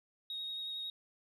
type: tone with vibrato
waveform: sine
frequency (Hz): 3755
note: A#7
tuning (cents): +12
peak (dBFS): -37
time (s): 0.3-0.9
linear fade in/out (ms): 2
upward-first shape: triangle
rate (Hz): 11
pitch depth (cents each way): 17
effects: tanh soft clip ceiling -34 dBFS